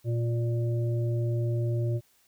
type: harmonic tone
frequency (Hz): 117.6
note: A#2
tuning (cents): +16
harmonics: 1 / 3 / 5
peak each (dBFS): -25 / -35 / -39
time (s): 0.04-2.01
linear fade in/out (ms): 50
effects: white hiss -65 dBFS RMS until 2.27 s